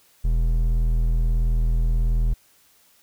triangle tone with hard clipping, 40.74 Hz, E1, 20 cents flat, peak -19 dBFS, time 0.24-2.34 s, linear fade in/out 10 ms, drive 11 dB, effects white hiss -58 dBFS RMS until 3.02 s

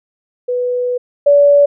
sine tone pair in turn, 493.9 / 573.5 Hz, B4 / D5, 0 / -41 cents, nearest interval minor third, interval 259 cents, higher second, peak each -14 / -5 dBFS, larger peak second, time 0.48-0.98 / 1.26-1.66 s, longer first, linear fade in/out 10 ms, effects none

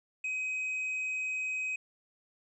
triangle tone, 2525 Hz, D#7, 25 cents sharp, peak -30 dBFS, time 0.24-1.76 s, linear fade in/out 5 ms, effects resampled to 24000 Hz

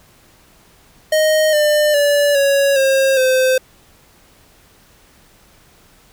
square tone with pitch steps, 622.3 / 599.7 / 577.9 / 557 / 536.8 / 517.3 Hz, D#5 / D5 / D5 / C#5 / C5 / C5, 0 / +36 / -28 / +8 / +44 / -20 cents, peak -12 dBFS, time 1.12-3.58 s, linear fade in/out 5 ms, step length 410 ms, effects pink hiss -50 dBFS RMS until 6.12 s

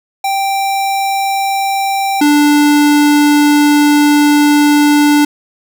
square tone pair in turn, 784 / 293.7 Hz, G5 / D4, 0 / 0 cents, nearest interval octave + perfect fourth, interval 1700 cents, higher first, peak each -13 / -7 dBFS, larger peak second, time 0.24-2.21 / 2.21-5.25 s, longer second, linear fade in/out 5 ms, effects none

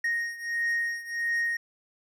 triangle beating tone pair, 1864.7 / 1866.2 Hz, A#6 / A#6, 0 / +1 cents, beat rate 1.5 Hz, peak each -27 / -30 dBFS, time 0.04-1.57 s, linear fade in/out 5 ms, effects none

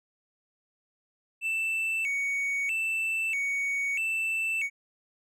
triangle tone with vibrato, 2437 Hz, D#7, 37 cents flat, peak -25 dBFS, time 1.41-4.7 s, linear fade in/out 50 ms, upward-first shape square, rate 0.78 Hz, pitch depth 150 cents each way, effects none

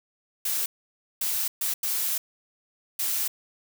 blue noise bursts at uneven times, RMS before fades -27 dBFS, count 5, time 0.45-0.66 / 1.21-1.48 / 1.61-1.74 / 1.83-2.18 / 2.99-3.28 s, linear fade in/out 5 ms, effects none

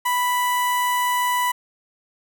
sawtooth tone with notch filter, 987.8 Hz, B5, in tune, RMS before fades -21 dBFS, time 0.05-1.52 s, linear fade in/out 10 ms, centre 4600 Hz, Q 1.1, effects none

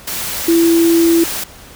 sine tone in noise, 334.3 Hz, E4, 24 cents sharp, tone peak -8 dBFS, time 0.48-1.24 s, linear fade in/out 5 ms, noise white, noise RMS -22 dBFS, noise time 0.07-1.44 s, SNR +11 dB, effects pink hiss -38 dBFS RMS until 1.75 s

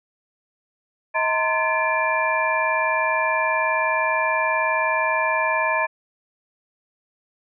sine tone cluster, 635 / 916 / 1035 / 1723 / 2370 Hz, D#5 / A#5 / C6 / A6 / D7, +35 / -31 / -19 / -37 / +15 cents, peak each -25 dBFS, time 1.14-5.87 s, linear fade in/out 20 ms, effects none

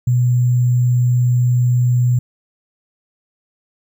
sine tone with sample-and-hold, 123.47 Hz, B2, in tune, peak -11 dBFS, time 0.07-2.19 s, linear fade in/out 5 ms, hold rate 7350 Hz, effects none

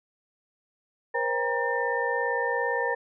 sine tone cluster, 477.4 / 535 / 800 / 941 / 1799 Hz, A#4 / C5 / G5 / A#5 / A6, +41 / +38 / +35 / +16 / +38 cents, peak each -29 / -32 / -35 / -31 / -29 dBFS, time 1.14-2.95 s, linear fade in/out 10 ms, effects none

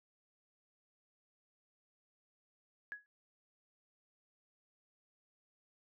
sine tone with exponential decay, 1675 Hz, G#6, 14 cents sharp, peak -37 dBFS, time 2.92-3.06 s, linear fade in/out 0 ms, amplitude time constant 29 ms, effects none

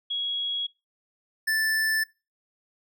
sine / square tone pair in turn, 3322 / 1759.8 Hz, G#7 / A6, 0 / 0 cents, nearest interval major seventh, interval 1100 cents, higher first, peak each -26 / -23 dBFS, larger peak second, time 0.1-0.67 / 1.47-2.04 s, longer neither, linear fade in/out 10 ms, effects noise-tail reverb RT60 0.3 s tail -25 dB re dry

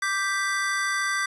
square chord, G major, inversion second, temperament equal, 1174.7 / 1568 / 1975.5 Hz, D6 / G6 / B6, 0 / 0 / 0 cents, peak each -30 / -28 / -29 dBFS, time 0.02-1.26 s, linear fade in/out 5 ms, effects resampled to 24000 Hz

